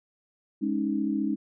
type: chord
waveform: sine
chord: Ab suspended fourth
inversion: none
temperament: just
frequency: 207.7 / 276.9 / 311.5 Hz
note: Ab3 / Db4 / Eb4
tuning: 0 / -2 / +2 cents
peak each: -29 dBFS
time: 0.61-1.36 s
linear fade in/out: 20 ms
effects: none